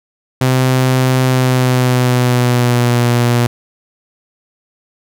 sawtooth tone with pitch glide, 129.1 to 120.45 Hz, C3 to B2, -23 to -43 cents, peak -6 dBFS, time 0.41-3.47 s, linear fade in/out 5 ms, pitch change -120 cents, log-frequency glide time 1.26-3.05 s, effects none

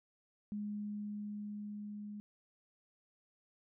sine tone with level ramp, 207.7 Hz, G#3, in tune, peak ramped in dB -37 to -43 dBFS, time 0.52-2.2 s, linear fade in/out 0 ms, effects none

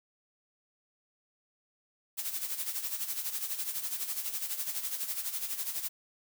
blue noise with tremolo, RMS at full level -33 dBFS, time 2.17-5.89 s, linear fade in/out 20 ms, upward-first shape sine, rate 12 Hz, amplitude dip 65%, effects none

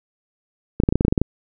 clicks, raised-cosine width 3 ms, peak -3 dBFS, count 11, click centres 0.801 / 0.836 / 0.889 / 0.925 / 0.956 / 1.009 / 1.05 / 1.082 / 1.125 / 1.178 / 1.216 s, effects none

